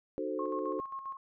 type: chord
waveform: sine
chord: D# diminished seventh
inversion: none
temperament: equal with one note detuned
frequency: 304 / 370 / 440 / 523.3 Hz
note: D#4 / F#4 / A4 / C5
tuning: -40 / 0 / 0 / 0 cents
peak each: -38 dBFS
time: 0.18-0.8 s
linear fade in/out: 0 ms
type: tone with tremolo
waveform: sine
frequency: 1080 Hz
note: C#6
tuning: 45 cents flat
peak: -36 dBFS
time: 0.39-1.17 s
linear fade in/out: 2 ms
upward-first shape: square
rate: 7.5 Hz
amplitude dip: 55%
effects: none